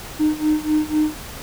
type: tone with tremolo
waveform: triangle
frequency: 306.3 Hz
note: D#4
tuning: 27 cents flat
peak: -10 dBFS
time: 0.19-1.15 s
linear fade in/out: 20 ms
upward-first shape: sine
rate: 4 Hz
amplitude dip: 90%
effects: tanh soft clip ceiling -10 dBFS + pink hiss -35 dBFS RMS until 1.42 s